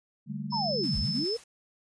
sine chord, D suspended fourth, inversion none, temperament equal with one note detuned, 146.83 / 196 / 216.5 Hz, D3 / G3 / A3, 0 / 0 / -28 cents, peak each -37 dBFS, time 0.26-1.26 s, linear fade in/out 50 ms
sine tone, 5250 Hz, E8, 8 cents flat, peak -30 dBFS, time 0.5-1.38 s, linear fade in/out 50 ms
sine linear two-way sweep, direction down then up, 995 to 34.65 to 482.5 Hz, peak -29 dBFS, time 0.52-1.37 s, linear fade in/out 10 ms, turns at 0.98 s
white noise with tremolo, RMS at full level -48 dBFS, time 0.83-1.44 s, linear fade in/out 5 ms, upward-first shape sine, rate 9.7 Hz, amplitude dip 45%
effects resampled to 22050 Hz

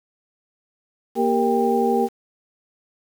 sine tone cluster, 235.2 / 394.7 / 466.5 / 793 Hz, A#3 / G4 / A#4 / G5, +16 / +12 / +1 / +20 cents, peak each -22 dBFS, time 1.15-2.09 s, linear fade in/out 50 ms, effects 7-bit

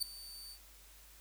sawtooth tone with ADSR envelope, 4568 Hz, D8, 49 cents flat, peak -26 dBFS, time 0-0.59 s, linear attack 25 ms, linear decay 3 ms, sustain -19 dB, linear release 77 ms, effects added 50 Hz sine -60 dBFS peak until 1.2 s + white hiss -60 dBFS RMS until 1.2 s

